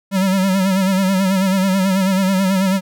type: tone with vibrato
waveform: square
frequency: 190.9 Hz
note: G3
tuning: 46 cents flat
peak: -14 dBFS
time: 0.11-2.81 s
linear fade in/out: 50 ms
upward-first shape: sine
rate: 9.2 Hz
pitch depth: 60 cents each way
effects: none